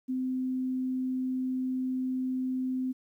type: tone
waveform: sine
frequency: 257.5 Hz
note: C4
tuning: 28 cents flat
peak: -28 dBFS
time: 0.08-2.93 s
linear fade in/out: 20 ms
effects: 11-bit